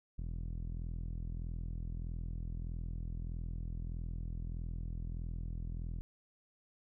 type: tone with low-pass filter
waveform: sawtooth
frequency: 41.6 Hz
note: E1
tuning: 17 cents sharp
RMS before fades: -40 dBFS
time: 0.18-6.01 s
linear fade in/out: 0 ms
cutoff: 170 Hz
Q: 0.98
effects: none